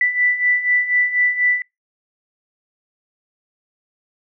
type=beating tone pair; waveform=sine; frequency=1975.5 / 1979.6 Hz; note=B6 / B6; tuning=0 / +4 cents; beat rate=4.1 Hz; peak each=-21 / -16 dBFS; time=0.01-1.62 s; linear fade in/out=2 ms; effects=noise-tail reverb RT60 0.2 s tail -26 dB re dry